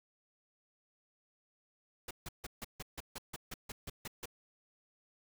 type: noise bursts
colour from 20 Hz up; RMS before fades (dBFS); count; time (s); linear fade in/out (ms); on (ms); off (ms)
pink; -43; 13; 2.08-4.257; 5; 29; 150
effects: none